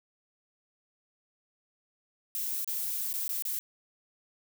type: noise with dropouts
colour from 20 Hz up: violet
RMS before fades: -33 dBFS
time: 2.35-3.59 s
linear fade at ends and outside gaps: 0 ms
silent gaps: 2.645-2.676 / 3.128-3.139 / 3.279-3.292 / 3.423-3.452 s
effects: none